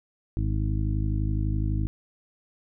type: harmonic tone with a mistuned harmonic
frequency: 51.91 Hz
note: G#1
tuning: in tune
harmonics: 1 / 2 / 3 / 4 / 5 / 6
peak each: -26 / -27 / -35 / -37 / -39 / -36 dBFS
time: 0.37-1.87 s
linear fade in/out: 0 ms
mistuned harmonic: 6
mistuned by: +26 cents
effects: none